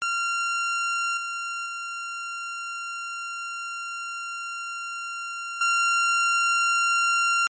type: tone with level steps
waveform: 30% pulse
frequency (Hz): 1381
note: F6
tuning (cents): -20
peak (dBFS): -21 / -26 / -28 / -17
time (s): 0.02-7.47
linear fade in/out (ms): 0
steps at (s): 1.17 / 1.66 / 5.61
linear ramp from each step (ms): 2
effects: MP3 32 kbps